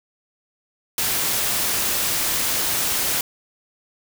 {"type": "noise", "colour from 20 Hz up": "white", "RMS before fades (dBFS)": -22, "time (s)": [0.98, 3.21], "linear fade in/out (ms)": 2, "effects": []}